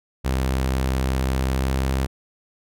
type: tone with pitch glide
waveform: sawtooth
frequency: 65.41 to 66.36 Hz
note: C2 to C2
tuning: 0 to +25 cents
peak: -16 dBFS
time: 0.24-2.07 s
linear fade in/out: 20 ms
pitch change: +25 cents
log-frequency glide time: 1.34-1.93 s
effects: none